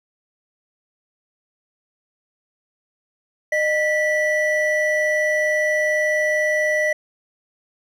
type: tone pair together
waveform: triangle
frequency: 612.2 / 1961 Hz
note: D#5 / B6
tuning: -28 / -13 cents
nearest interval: octave + minor sixth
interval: 2015 cents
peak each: -18 dBFS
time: 3.52-6.93 s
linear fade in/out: 5 ms
effects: none